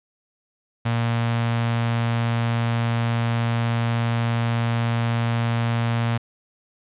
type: tone with notch filter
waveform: sawtooth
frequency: 116.54 Hz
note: A#2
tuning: in tune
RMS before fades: -22 dBFS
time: 0.85-6.18 s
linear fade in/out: 10 ms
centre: 380 Hz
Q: 1.3
effects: resampled to 8000 Hz + 9-bit